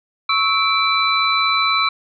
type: tone cluster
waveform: sine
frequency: 1111 / 1306 / 2331 / 3982 Hz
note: C#6 / E6 / D7 / B7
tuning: +4 / -17 / -14 / +14 cents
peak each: -20 dBFS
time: 0.29-1.89 s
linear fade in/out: 5 ms
effects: none